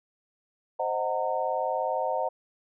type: chord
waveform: sine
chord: C half-diminished seventh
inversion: none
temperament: equal with one note detuned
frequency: 523.3 / 622.3 / 740 / 916.8 Hz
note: C5 / Eb5 / Gb5 / Bb5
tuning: 0 / 0 / 0 / -29 cents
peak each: -31 dBFS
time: 0.79-2.29 s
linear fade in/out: 10 ms
effects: none